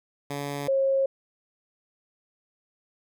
10% pulse / sine tone pair in turn, 142.6 / 540.6 Hz, C#3 / C#5, +49 / -44 cents, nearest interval octave + major seventh, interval 2307 cents, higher second, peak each -22 / -20 dBFS, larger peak second, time 0.3-0.68 / 0.68-1.06 s, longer neither, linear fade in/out 5 ms, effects none

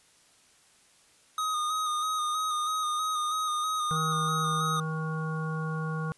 square tone with vibrato, 1243 Hz, D#6, 2 cents flat, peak -28 dBFS, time 1.38-4.8 s, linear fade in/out 2 ms, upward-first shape square, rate 3.1 Hz, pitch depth 25 cents each way
harmonic tone, 158.4 Hz, D#3, 31 cents sharp, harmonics 1 / 3 / 5 / 7 / 9, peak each -30 / -40 / -46 / -39 / -40 dBFS, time 3.91-6.12 s, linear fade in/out 0 ms
effects white hiss -61 dBFS RMS until 6.17 s + resampled to 24000 Hz

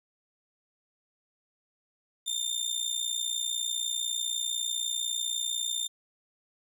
25% pulse tone with amplitude modulation, 3606 Hz, A7, 42 cents sharp, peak -22 dBFS, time 2.26-5.88 s, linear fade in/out 20 ms, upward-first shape sine, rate 60 Hz, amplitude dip 80%, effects none

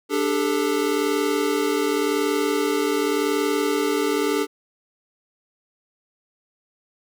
square chord, D suspended fourth, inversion none, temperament equal with one note detuned, 293.7 / 399.1 / 440 Hz, D4 / G4 / A4, 0 / +31 / 0 cents, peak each -25 dBFS, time 0.09-4.47 s, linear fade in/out 50 ms, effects none

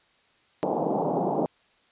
white band-pass noise, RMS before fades -26 dBFS, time 0.63-1.46 s, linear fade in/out 0 ms, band 150 to 850 Hz, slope 48 dB/octave, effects white hiss -63 dBFS RMS until 1.91 s + resampled to 8000 Hz

